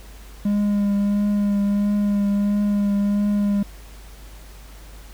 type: tone with vibrato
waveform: triangle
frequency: 203.7 Hz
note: G#3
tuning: 33 cents flat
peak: -15 dBFS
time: 0.45-3.63 s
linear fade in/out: 5 ms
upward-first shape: triangle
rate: 1.5 Hz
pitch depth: 21 cents each way
effects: added 50 Hz sine -39 dBFS peak until 5.13 s + pink hiss -47 dBFS RMS until 5.13 s